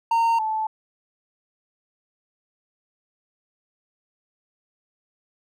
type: tone pair in turn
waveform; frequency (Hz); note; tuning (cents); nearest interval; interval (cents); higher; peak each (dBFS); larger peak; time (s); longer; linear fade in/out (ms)
triangle / sine; 919 / 873.2; A#5 / A5; -25 / -13; minor second; 88; first; -15 / -22; first; 0.11-0.39 / 0.39-0.67; neither; 5
effects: none